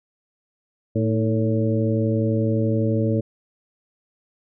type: harmonic tone with a mistuned harmonic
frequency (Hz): 111.7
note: A2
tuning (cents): +27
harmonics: 1 / 2 / 3 / 4 / 5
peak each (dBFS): -21 / -24 / -26 / -27 / -28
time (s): 0.95-3.21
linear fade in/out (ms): 10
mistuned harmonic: 3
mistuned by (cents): -66
effects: none